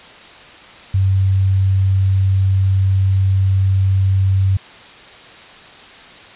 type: tone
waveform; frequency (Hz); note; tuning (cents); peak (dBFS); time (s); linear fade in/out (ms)
sine; 96; G2; -36; -11; 0.94-4.57; 5
effects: white hiss -39 dBFS RMS until 6.35 s + resampled to 8000 Hz